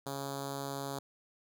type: tone with notch filter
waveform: 5% pulse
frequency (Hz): 138.5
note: C#3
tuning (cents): -1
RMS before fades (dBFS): -39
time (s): 0.06-0.99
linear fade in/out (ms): 5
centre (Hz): 2000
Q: 0.71
effects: none